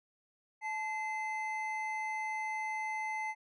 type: tone pair together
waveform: triangle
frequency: 867 / 2062 Hz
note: A5 / C7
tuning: -26 / -26 cents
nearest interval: octave + minor third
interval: 1500 cents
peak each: -35 / -36 dBFS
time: 0.61-3.35 s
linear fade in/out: 50 ms
effects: resampled to 24000 Hz